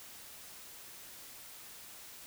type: silence
effects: white hiss -51 dBFS RMS until 2.26 s